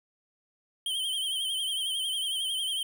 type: tone with vibrato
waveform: square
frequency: 3136 Hz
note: G7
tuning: in tune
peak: -29 dBFS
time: 0.86-2.83 s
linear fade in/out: 2 ms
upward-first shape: triangle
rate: 11 Hz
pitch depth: 78 cents each way
effects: none